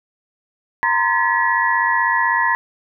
sine tone cluster, 931 / 1027 / 1717 / 1929 Hz, A#5 / C6 / A6 / B6, -2 / -33 / -43 / -41 cents, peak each -20 dBFS, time 0.83-2.55 s, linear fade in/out 0 ms, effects none

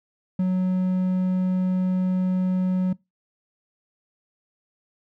triangle tone, 184.6 Hz, F#3, 4 cents flat, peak -17 dBFS, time 0.39-2.93 s, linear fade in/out 5 ms, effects noise-tail reverb RT60 0.2 s tail -22 dB re dry

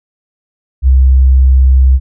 sine tone, 65.41 Hz, C2, in tune, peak -3 dBFS, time 0.82-2 s, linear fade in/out 50 ms, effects none

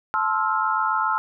sine chord, F major seventh, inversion first, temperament just, 873.1 / 1047.7 / 1309.6 / 1396.9 Hz, A5 / C6 / E6 / F6, -14 / +2 / -12 / 0 cents, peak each -25 / -26 / -24 / -26 dBFS, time 0.14-1.18 s, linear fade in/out 0 ms, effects none

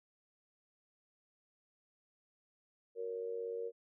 sine tone with amplitude modulation, 466.2 Hz, A#4, in tune, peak -34 dBFS, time 2.95-3.72 s, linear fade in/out 50 ms, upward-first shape sine, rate 96.8 Hz, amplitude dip 75%, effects none

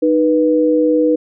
sine tone pair together, 308.4 / 489.6 Hz, D#4 / B4, -15 / -15 cents, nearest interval minor sixth, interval 800 cents, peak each -13 dBFS, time 0.02-1.16 s, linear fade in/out 10 ms, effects none

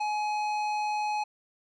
triangle tone with tanh clipping, 843 Hz, G#5, 26 cents sharp, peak -29 dBFS, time 0-1.24 s, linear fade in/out 10 ms, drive 17 dB, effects none

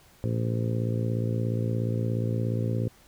harmonic tone, 57 Hz, A#1, 38 cents flat, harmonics 2 / 3 / 4 / 5 / 6 / 7 / 8 / 9, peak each -26 / -35 / -34 / -38 / -40 / -38 / -42 / -38 dBFS, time 0.24-2.88 s, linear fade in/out 0 ms, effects pink hiss -57 dBFS RMS until 3.07 s

